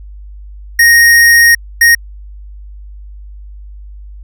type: tone bursts at uneven times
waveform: square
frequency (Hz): 1865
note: A#6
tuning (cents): 0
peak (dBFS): -4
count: 2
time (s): 0.79-1.55 / 1.81-1.95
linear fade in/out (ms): 5
effects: added 50 Hz sine -28 dBFS peak until 4.23 s